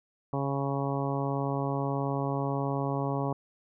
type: harmonic tone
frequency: 138.59 Hz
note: C#3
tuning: in tune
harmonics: 1 / 2 / 3 / 4 / 5 / 6 / 7 / 8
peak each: -31 / -34 / -36 / -37 / -38 / -39 / -39 / -40 dBFS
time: 0.33-3.33 s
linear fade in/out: 2 ms
effects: none